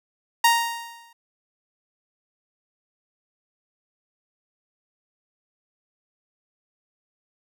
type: tone with exponential decay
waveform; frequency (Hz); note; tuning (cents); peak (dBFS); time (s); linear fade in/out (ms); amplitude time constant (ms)
sawtooth; 932.3; A#5; 0; -9; 0.44-1.13; 5; 150
effects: none